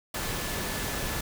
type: tone in noise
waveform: sine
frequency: 1733 Hz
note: A6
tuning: 27 cents flat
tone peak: -43 dBFS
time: 0.14-1.21 s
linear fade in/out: 5 ms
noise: pink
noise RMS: -32 dBFS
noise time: 0.14-1.21 s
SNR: -14 dB
effects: none